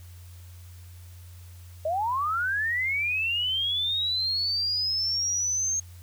sine linear sweep, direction up, 600 to 6460 Hz, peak -24 dBFS, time 1.85-5.8 s, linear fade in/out 5 ms, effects added 88 Hz sine -43 dBFS peak until 6.02 s + white hiss -56 dBFS RMS until 6.02 s

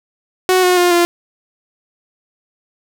sawtooth tone with pitch steps, 370 / 362 / 354.1 / 346.4 Hz, F#4 / F#4 / F4 / F4, 0 / -38 / +24 / -14 cents, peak -6 dBFS, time 0.49-1.05 s, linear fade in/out 0 ms, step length 140 ms, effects none

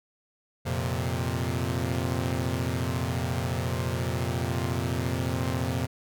sawtooth chord, F suspended fourth, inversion none, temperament equal, 87.31 / 116.54 / 130.81 Hz, F2 / Bb2 / C3, 0 / 0 / 0 cents, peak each -27 dBFS, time 0.65-5.87 s, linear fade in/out 20 ms, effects none

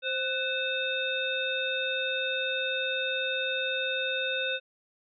harmonic tone with a mistuned harmonic, 524 Hz, C5, 2 cents sharp, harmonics 1 / 3 / 5 / 7, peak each -33 / -33 / -33 / -33 dBFS, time 0.02-4.6 s, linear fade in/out 50 ms, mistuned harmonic 3, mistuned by -83 cents, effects none

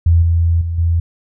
sine tone with level steps, 84 Hz, E2, 33 cents sharp, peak -7 / -10 / -17 / -11 dBFS, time 0.06-1 s, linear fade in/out 5 ms, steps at 0.22 / 0.61 / 0.78 s, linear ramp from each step 5 ms, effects none

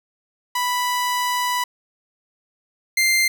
sawtooth tone pair in turn, 987.8 / 2093 Hz, B5 / C7, 0 / 0 cents, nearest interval octave + minor second, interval 1300 cents, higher second, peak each -16 / -12 dBFS, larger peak second, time 0.55-1.64 / 2.97-3.28 s, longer first, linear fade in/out 5 ms, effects none

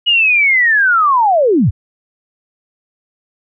sine linear sweep, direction down, 2916 to 65.41 Hz, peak -8 dBFS, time 0.06-1.71 s, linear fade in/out 20 ms, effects none

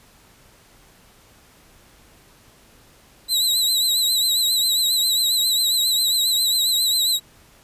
sawtooth tone with vibrato, 3951 Hz, B7, in tune, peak -14 dBFS, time 3.28-7.2 s, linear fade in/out 50 ms, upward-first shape triangle, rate 7.4 Hz, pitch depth 85 cents each way, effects pink hiss -52 dBFS RMS until 7.63 s + resampled to 32000 Hz

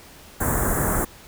pink band-stop noise, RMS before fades -22 dBFS, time 0.4-1.05 s, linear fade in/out 10 ms, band 1800 to 7200 Hz, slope 48 dB/octave, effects pink hiss -46 dBFS RMS until 1.27 s

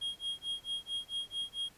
triangle tone with tremolo, 3260 Hz, G#7, 33 cents flat, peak -31 dBFS, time 0.01-1.69 s, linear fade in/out 10 ms, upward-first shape sine, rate 4.5 Hz, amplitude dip 100%, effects pink hiss -61 dBFS RMS until 1.77 s + resampled to 32000 Hz

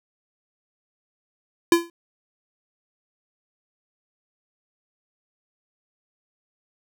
square tone with exponential decay, 339.8 Hz, F4, 47 cents flat, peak -10 dBFS, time 1.72-1.9 s, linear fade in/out 2 ms, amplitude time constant 38 ms, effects none

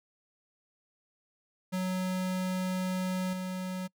square tone with level steps, 185 Hz, F#3, in tune, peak -30 / -34 dBFS, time 1.72-3.88 s, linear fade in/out 20 ms, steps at 3.33 s, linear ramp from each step 2 ms, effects noise-tail reverb RT60 0.1 s tail -26 dB re dry

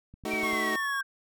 click train, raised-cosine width 5 ms, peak -35 dBFS, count 5, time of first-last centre 0.14-0.532 s, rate 10.2 Hz
25% pulse chord, D# diminished, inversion second, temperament equal with one note detuned, 220 / 311.1 / 376.9 Hz, A3 / D#4 / F#4, 0 / 0 / +32 cents, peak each -31 dBFS, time 0.25-0.76 s, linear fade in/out 2 ms
sine exponential sweep, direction down, 2375 to 1568 Hz, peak -29 dBFS, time 0.3-1.03 s, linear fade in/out 20 ms
square tone, 1108.7 Hz, C#6, in tune, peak -33 dBFS, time 0.43-1.01 s, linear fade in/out 5 ms
effects none

